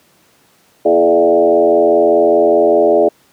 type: tone with frequency modulation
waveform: sine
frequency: 509 Hz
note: C5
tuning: 48 cents flat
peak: -7 dBFS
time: 0.85-3.09 s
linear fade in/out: 10 ms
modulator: 85 Hz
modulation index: 2.1
effects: pink hiss -52 dBFS RMS until 3.32 s + high-pass 150 Hz 12 dB/octave